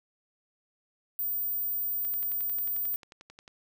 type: tone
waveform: sine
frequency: 14710 Hz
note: A#9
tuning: 24 cents flat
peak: -28 dBFS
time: 1.19-2.96 s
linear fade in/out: 0 ms
type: click train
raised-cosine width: 0.2 ms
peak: -31 dBFS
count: 17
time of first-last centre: 2.05-3.479 s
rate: 11.2 Hz
effects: none